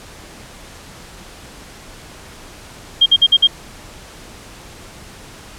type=tone bursts; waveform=sine; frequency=3214 Hz; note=G7; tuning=43 cents sharp; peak=-6 dBFS; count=5; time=3.01-3.473 s; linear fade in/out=10 ms; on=51 ms; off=52 ms; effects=pink hiss -38 dBFS RMS until 5.58 s + low-pass 10000 Hz 12 dB/octave